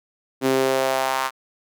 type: tone with high-pass filter sweep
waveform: sawtooth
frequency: 132.4 Hz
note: C3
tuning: 21 cents sharp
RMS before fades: -21 dBFS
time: 0.41-1.31 s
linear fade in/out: 50 ms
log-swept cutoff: 300 to 1100 Hz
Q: 2.5
effects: none